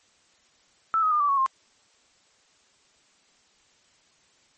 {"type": "tone with pitch steps", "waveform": "sine", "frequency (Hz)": [1318.5, 1262.6, 1209.1, 1157.8, 1108.7, 1061.7], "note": ["E6", "D#6", "D#6", "D6", "C#6", "C6"], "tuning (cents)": [0, 25, -50, -25, 0, 25], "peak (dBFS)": -19, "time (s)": [0.94, 1.462], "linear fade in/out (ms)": 0, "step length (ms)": 87, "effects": ["white hiss -62 dBFS RMS until 4.57 s", "MP3 32 kbps"]}